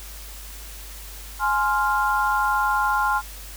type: chord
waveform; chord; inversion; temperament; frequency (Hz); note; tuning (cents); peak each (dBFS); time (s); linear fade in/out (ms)
sine; F minor; first; just; 838.1 / 1047.7 / 1396.9; Ab5 / C6 / F6; +16 / +2 / 0; -23; 1.39-3.22; 50
effects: added 50 Hz sine -38 dBFS peak until 3.56 s + white hiss -41 dBFS RMS until 3.56 s